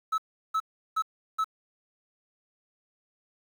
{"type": "tone bursts", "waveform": "triangle", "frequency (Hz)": 1300, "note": "E6", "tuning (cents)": -24, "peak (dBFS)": -22, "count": 4, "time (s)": [0.12, 1.444], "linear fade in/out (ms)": 10, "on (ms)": 61, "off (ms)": 360, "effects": ["9-bit"]}